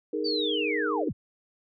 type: chord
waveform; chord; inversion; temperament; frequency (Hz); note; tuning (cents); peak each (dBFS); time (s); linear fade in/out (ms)
sine; D# suspended fourth; none; just; 311.1 / 414.8 / 466.7; D#4 / G#4 / A#4; 0 / -2 / +2; -31; 0.13-1.09; 5
type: linear sweep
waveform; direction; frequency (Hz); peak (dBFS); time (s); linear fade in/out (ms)
sine; down; 4699 to 43.04; -28; 0.24-1.13; 20
effects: none